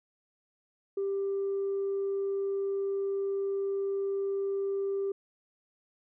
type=tone; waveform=sine; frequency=394 Hz; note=G4; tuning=9 cents sharp; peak=-27 dBFS; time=0.97-5.12 s; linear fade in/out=5 ms; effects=tanh soft clip ceiling -25 dBFS